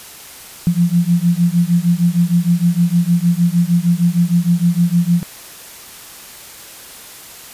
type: beating tone pair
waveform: sine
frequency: 169.8 / 176.3 Hz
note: F3 / F3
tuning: -48 / +17 cents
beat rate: 6.5 Hz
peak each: -14 dBFS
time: 0.67-5.23 s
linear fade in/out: 0 ms
effects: white hiss -36 dBFS RMS until 7.53 s + resampled to 32000 Hz